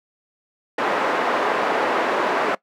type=band-pass noise; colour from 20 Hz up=pink; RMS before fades=-21 dBFS; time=0.78-2.55 s; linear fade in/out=5 ms; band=420 to 1500 Hz; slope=12 dB/octave; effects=noise-tail reverb RT60 0.1 s tail -20 dB re dry + high-pass 200 Hz 12 dB/octave